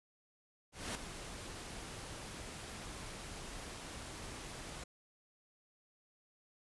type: noise with ADSR envelope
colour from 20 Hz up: pink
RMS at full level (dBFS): -38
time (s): 0.72-4.84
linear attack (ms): 230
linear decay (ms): 5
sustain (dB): -9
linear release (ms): 7
effects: resampled to 24000 Hz